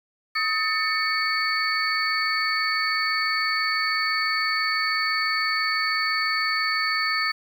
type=tone cluster; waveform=sine; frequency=1265 / 1788 / 2226 / 4487 Hz; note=D#6 / A6 / C#7 / C#8; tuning=+28 / +27 / +7 / +20 cents; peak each=-27 dBFS; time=0.35-7.32 s; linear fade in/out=10 ms; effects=8-bit